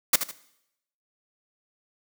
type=noise with echo; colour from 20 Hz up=white; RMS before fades=-17 dBFS; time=0.13-0.16 s; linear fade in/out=5 ms; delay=77 ms; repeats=2; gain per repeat=-10 dB; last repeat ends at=0.314 s; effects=noise-tail reverb RT60 0.8 s tail -19 dB re dry + high-pass 150 Hz 12 dB/octave